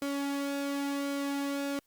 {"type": "tone with flanger", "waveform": "sawtooth", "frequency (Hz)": 280.8, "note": "C#4", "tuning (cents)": 22, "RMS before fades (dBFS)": -33, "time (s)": [0.02, 1.79], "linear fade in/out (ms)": 0, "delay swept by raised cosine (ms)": [1.1, 2.6], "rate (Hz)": 0.92, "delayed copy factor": -0.5, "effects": ["white hiss -72 dBFS RMS until 1.86 s", "Opus 48 kbps"]}